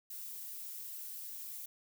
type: noise with flanger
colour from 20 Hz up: violet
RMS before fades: -45 dBFS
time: 0.1-1.66 s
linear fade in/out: 5 ms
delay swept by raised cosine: 1 to 3.9 ms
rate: 2.5 Hz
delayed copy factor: +0.5
effects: none